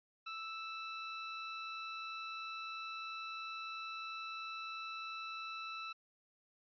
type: tone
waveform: 20% pulse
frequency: 1318.5 Hz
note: E6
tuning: in tune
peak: -37 dBFS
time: 0.26-5.93 s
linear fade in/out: 10 ms
effects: resampled to 11025 Hz